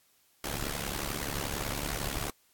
pink noise with amplitude modulation, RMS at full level -31 dBFS, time 0.44-2.3 s, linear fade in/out 2 ms, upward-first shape sine, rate 71.2 Hz, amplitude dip 90%, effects white hiss -67 dBFS RMS until 2.53 s + AAC 64 kbps

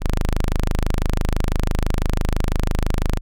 sawtooth tone, 26 Hz, G#0, 3 cents sharp, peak -13 dBFS, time 0-3.21 s, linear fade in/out 50 ms, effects none

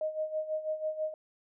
sine tone with tremolo, 622.3 Hz, D#5, in tune, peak -28 dBFS, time 0.01-1.14 s, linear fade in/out 2 ms, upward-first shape sine, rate 6.1 Hz, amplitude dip 75%, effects none

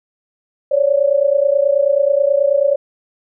sine tone pair together, 548.7 / 578 Hz, C#5 / D5, -18 / -28 cents, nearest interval minor second, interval 90 cents, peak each -14 dBFS, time 0.71-2.76 s, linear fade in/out 10 ms, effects none

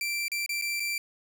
sawtooth tone with dropouts, 2349 Hz, D7, in tune, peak -25 dBFS, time 0.01-0.98 s, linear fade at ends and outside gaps 2 ms, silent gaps 0.282-0.317 / 0.462-0.492 / 0.614-0.621 / 0.798-0.802 s, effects none

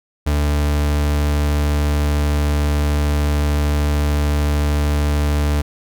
40% pulse tone, 73.42 Hz, D2, in tune, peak -14 dBFS, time 0.26-5.62 s, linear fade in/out 10 ms, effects none

